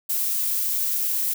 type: noise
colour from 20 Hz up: violet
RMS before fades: -24 dBFS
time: 0.09-1.34 s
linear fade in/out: 10 ms
effects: none